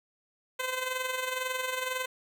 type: tone with amplitude modulation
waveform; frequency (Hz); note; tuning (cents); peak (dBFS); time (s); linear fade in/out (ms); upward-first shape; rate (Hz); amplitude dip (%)
10% pulse; 513; C5; -34; -20; 0.59-2.06; 10; sine; 22; 55
effects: none